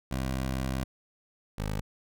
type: tone pair in turn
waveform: 15% pulse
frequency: 65.41 / 51.92 Hz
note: C2 / G#1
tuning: 0 / 0 cents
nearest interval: major third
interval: 400 cents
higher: first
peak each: -23 / -24 dBFS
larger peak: first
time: 0.11-0.84 / 1.58-1.81 s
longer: first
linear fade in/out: 5 ms
effects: none